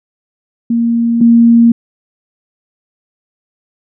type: tone pair in turn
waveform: sine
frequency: 233.1 / 233.1 Hz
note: A#3 / A#3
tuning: 0 / 0 cents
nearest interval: unison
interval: 0 cents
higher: neither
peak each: -9 / -3 dBFS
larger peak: second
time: 0.7-1.21 / 1.21-1.72 s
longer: neither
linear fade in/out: 5 ms
effects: none